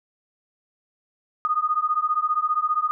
sine beating tone pair, 1227 / 1242 Hz, D#6 / D#6, -25 / -3 cents, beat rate 15 Hz, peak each -23 dBFS, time 1.45-2.91 s, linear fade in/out 0 ms, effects none

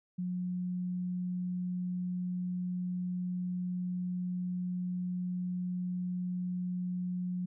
sine tone, 180.2 Hz, F#3, 45 cents flat, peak -32 dBFS, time 0.18-7.46 s, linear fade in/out 10 ms, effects none

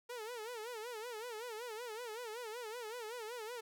sawtooth tone with vibrato, 460 Hz, A#4, 23 cents flat, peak -39 dBFS, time 0.09-3.61 s, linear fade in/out 10 ms, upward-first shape sine, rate 5.3 Hz, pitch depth 140 cents each way, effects none

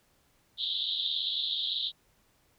pink band-pass noise, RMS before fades -32 dBFS, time 0.57-1.92 s, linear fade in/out 50 ms, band 3300 to 4000 Hz, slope 96 dB/octave, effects pink hiss -68 dBFS RMS until 2.58 s

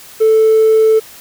triangle tone, 440 Hz, A4, in tune, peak -3 dBFS, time 0.2-1 s, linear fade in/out 20 ms, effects tanh soft clip ceiling -3 dBFS + white hiss -37 dBFS RMS until 1.2 s

